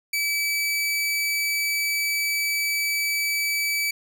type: tone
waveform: sawtooth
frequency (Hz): 2300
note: D7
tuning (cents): -37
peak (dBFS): -19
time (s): 0.13-3.91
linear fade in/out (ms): 5
effects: none

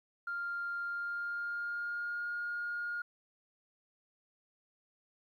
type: tone with pitch glide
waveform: sine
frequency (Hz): 1397 to 1423.9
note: F6 to F6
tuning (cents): 0 to +33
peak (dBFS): -34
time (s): 0.27-3.02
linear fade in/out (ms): 5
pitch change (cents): +33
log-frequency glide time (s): 0.83-2.29
effects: tanh soft clip ceiling -30 dBFS + 12-bit

